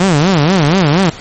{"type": "tone with vibrato", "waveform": "sawtooth", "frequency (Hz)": 167.1, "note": "E3", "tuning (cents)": 24, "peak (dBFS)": -4, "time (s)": [0, 1.1], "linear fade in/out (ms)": 5, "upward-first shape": "sine", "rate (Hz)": 4.2, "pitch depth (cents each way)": 280, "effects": ["pink hiss -30 dBFS RMS until 1.2 s", "MP3 32 kbps"]}